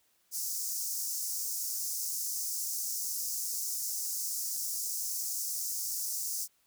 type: high-pass noise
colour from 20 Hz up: pink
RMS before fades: -35 dBFS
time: 0.31-6.48 s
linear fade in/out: 50 ms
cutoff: 5300 Hz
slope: 48 dB/octave
effects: white hiss -71 dBFS RMS until 6.66 s